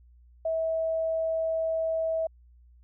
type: tone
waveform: sine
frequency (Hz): 648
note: E5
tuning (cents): -30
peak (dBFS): -25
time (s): 0.45-2.27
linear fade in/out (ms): 5
effects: added 60 Hz sine -53 dBFS peak until 2.83 s